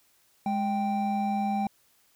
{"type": "tone pair together", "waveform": "triangle", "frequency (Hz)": [207.7, 784], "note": ["G#3", "G5"], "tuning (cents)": [0, 0], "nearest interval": "octave + major seventh", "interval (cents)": 2300, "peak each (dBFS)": -26, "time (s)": [0.46, 1.67], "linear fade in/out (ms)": 2, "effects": ["white hiss -65 dBFS RMS until 2.15 s"]}